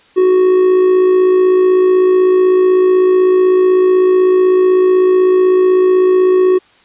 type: tone with amplitude modulation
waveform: triangle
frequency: 370 Hz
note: F#4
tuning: in tune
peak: -3 dBFS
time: 0.16-6.59 s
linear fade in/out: 20 ms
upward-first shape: sine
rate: 56 Hz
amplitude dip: 40%
effects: white hiss -48 dBFS RMS until 6.84 s + resampled to 8000 Hz